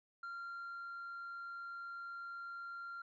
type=tone with ADSR envelope; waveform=sine; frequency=1384 Hz; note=F6; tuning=16 cents flat; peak=-40 dBFS; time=0.23-3.02 s; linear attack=5 ms; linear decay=640 ms; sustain=-2 dB; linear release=5 ms; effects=tanh soft clip ceiling -42 dBFS